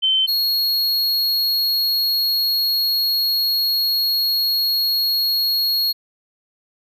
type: tone pair in turn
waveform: sine / square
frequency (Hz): 3085 / 4309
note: G7 / C#8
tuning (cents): -28 / -50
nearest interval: tritone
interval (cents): 578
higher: second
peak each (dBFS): -14 / -17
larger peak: first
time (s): 0.02-0.27 / 0.27-5.93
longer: second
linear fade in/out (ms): 20
effects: none